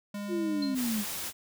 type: tone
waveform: square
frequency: 203.9 Hz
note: G#3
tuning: 32 cents flat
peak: -35 dBFS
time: 0.14-0.75 s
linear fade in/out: 5 ms
type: linear sweep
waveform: sine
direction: down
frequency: 358.1 to 198.4 Hz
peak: -28 dBFS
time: 0.28-1.05 s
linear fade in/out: 50 ms
type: tone with exponential decay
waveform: sine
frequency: 4165 Hz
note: C8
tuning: 9 cents flat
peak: -32 dBFS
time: 0.62-0.81 s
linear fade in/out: 5 ms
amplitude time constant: 41 ms
type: noise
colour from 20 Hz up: white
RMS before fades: -36 dBFS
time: 0.74-1.33 s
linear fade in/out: 50 ms
effects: none